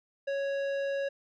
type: tone with tanh clipping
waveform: sine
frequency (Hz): 554.4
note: C#5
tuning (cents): 0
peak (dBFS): -31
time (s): 0.27-1.09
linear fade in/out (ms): 10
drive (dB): 13
effects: none